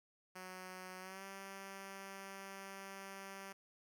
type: tone with pitch glide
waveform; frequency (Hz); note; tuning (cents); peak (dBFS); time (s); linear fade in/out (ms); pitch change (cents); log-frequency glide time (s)
5% pulse; 185 to 194.87; F#3 to G3; 0 to -10; -37; 0.35-3.53; 10; +90; 1-1.24
effects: none